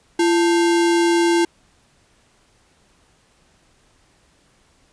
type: tone with sample-and-hold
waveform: sine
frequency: 340 Hz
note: F4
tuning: 46 cents flat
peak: -13 dBFS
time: 0.19-1.45 s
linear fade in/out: 5 ms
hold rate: 1225 Hz
effects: pink hiss -58 dBFS RMS until 4.92 s + resampled to 22050 Hz